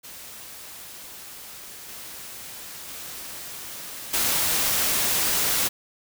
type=noise with level steps; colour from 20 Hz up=white; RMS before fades=-41 / -39 / -37 / -23 dBFS; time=0.03-5.69 s; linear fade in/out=20 ms; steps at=1.88 / 2.88 / 4.13 s; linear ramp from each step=10 ms; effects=none